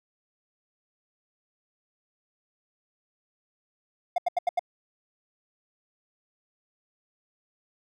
triangle tone bursts, 709 Hz, F5, 26 cents sharp, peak -19 dBFS, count 5, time 4.16-4.594 s, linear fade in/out 5 ms, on 22 ms, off 81 ms, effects none

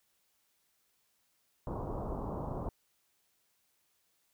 pink low-pass noise, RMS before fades -38 dBFS, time 1.67-2.69 s, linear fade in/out 2 ms, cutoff 1100 Hz, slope 48 dB/octave, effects white hiss -75 dBFS RMS until 4.33 s

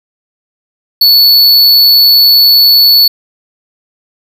square tone, 4435 Hz, C#8, in tune, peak -3 dBFS, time 1.01-3.08 s, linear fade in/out 5 ms, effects none

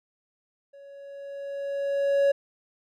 triangle tone with level ramp, 559 Hz, C#5, 14 cents sharp, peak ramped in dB -44 to -15 dBFS, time 0.73-2.32 s, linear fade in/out 10 ms, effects none

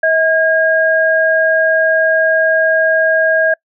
sine tone pair together, 641 / 1627.4 Hz, E5 / G#6, -49 / -36 cents, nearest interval octave + major third, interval 1613 cents, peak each -12 dBFS, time 0.03-3.54 s, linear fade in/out 5 ms, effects noise-tail reverb RT60 0.1 s tail -26 dB re dry

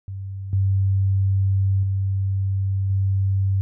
sine tone with level steps, 97 Hz, G2, 18 cents flat, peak -28 / -16 / -19 / -17 dBFS, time 0.08-3.61 s, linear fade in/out 0 ms, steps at 0.53 / 1.83 / 2.9 s, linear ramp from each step 2 ms, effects none

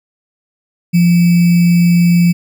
sine tone with sample-and-hold, 173.3 Hz, F3, 13 cents flat, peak -6 dBFS, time 0.93-2.33 s, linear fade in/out 20 ms, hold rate 2450 Hz, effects none

